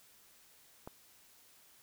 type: click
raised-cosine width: 1 ms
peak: -30 dBFS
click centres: 0.875 s
effects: white hiss -63 dBFS RMS until 1.82 s